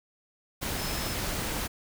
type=tone in noise; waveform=sine; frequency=5200 Hz; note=E8; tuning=24 cents flat; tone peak=-40 dBFS; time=0.77-1.15 s; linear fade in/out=20 ms; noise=pink; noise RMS=-32 dBFS; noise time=0.61-1.68 s; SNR=-11 dB; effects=none